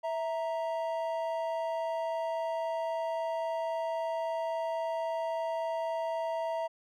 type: tone pair together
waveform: triangle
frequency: 656 / 932.3 Hz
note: E5 / A#5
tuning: -9 / 0 cents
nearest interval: tritone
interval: 609 cents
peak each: -30 / -34 dBFS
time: 0.03-6.68 s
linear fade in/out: 20 ms
effects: none